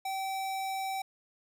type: tone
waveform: square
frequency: 771 Hz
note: G5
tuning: 29 cents flat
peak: -33 dBFS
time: 0.05-1.02 s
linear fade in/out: 5 ms
effects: none